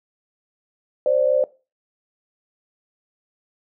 sine tone pair together, 523.3 / 588.9 Hz, C5 / D5, 0 / +5 cents, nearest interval major second, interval 205 cents, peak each -18 dBFS, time 1.06-1.44 s, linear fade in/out 2 ms, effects noise-tail reverb RT60 0.3 s tail -20 dB re dry

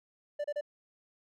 triangle tone bursts, 587.3 Hz, D5, in tune, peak -29 dBFS, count 3, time 0.39-0.611 s, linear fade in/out 10 ms, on 53 ms, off 31 ms, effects none

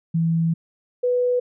sine tone pair in turn, 164.81 / 493.9 Hz, E3 / B4, 0 / 0 cents, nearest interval octave + perfect fifth, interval 1900 cents, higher second, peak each -17 dBFS, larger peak neither, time 0.14-0.54 / 1.03-1.4 s, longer first, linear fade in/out 10 ms, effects none

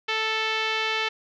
5% pulse tone with low-pass filter, 440 Hz, A4, in tune, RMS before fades -26 dBFS, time 0.08-1.09 s, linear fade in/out 10 ms, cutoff 3000 Hz, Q 1.4, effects none

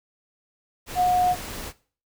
sine tone in noise, 724 Hz, F#5, 38 cents flat, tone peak -17 dBFS, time 0.95-1.36 s, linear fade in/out 50 ms, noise pink, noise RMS -35 dBFS, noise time 0.86-1.73 s, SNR +15 dB, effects noise-tail reverb RT60 0.4 s tail -18 dB re dry

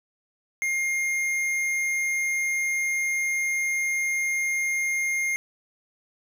sine tone with tanh clipping, 2125 Hz, C7, 26 cents sharp, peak -25 dBFS, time 0.62-5.36 s, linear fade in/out 0 ms, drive 13 dB, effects none

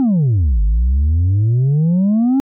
sine exponential two-way sweep, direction down then up, 277.2 to 48.82 to 277.2 Hz, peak -8 dBFS, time 0-2.4 s, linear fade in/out 0 ms, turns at 0.62 s, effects tanh soft clip ceiling -10 dBFS

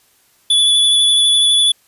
square tone with vibrato, 3441 Hz, A7, 39 cents flat, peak -10 dBFS, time 0.5-1.72 s, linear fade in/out 5 ms, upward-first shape triangle, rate 12 Hz, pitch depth 19 cents each way, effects white hiss -55 dBFS RMS until 1.87 s + resampled to 32000 Hz

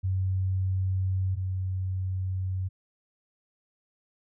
sine tone pair in turn, 94.2 / 93.6 Hz, F#2 / F#2, +32 / +20 cents, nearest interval unison, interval 12 cents, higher first, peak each -24 / -27 dBFS, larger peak first, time 0.03-1.36 / 1.36-2.69 s, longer neither, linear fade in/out 20 ms, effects none

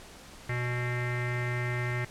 square tone with low-pass filter, 122.5 Hz, B2, 14 cents flat, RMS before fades -31 dBFS, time 0.49-2.05 s, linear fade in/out 5 ms, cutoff 2000 Hz, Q 8, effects pink hiss -49 dBFS RMS until 2.1 s + low-pass 10000 Hz 12 dB/octave

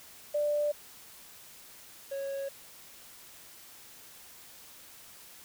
sine / triangle tone pair in turn, 590 / 550.5 Hz, D5 / C#5, +8 / -12 cents, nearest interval minor second, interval 120 cents, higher first, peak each -26 / -31 dBFS, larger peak first, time 0.34-0.72 / 2.11-2.49 s, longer neither, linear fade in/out 10 ms, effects white hiss -52 dBFS RMS until 5.44 s

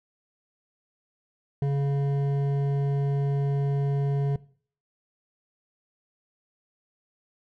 triangle tone with hard clipping, 140.2 Hz, C#3, 20 cents sharp, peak -24 dBFS, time 1.62-4.36 s, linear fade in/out 2 ms, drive 13 dB, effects noise-tail reverb RT60 0.5 s tail -20 dB re dry

